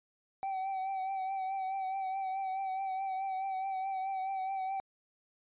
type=tone with vibrato; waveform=triangle; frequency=767 Hz; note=G5; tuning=38 cents flat; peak=-31 dBFS; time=0.43-4.8 s; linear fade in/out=0 ms; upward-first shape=triangle; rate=4.7 Hz; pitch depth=41 cents each way; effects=resampled to 8000 Hz